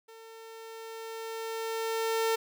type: tone with level ramp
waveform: sawtooth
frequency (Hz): 450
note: A4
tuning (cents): +39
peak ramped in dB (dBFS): -45 to -21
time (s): 0.08-2.36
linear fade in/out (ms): 10
effects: none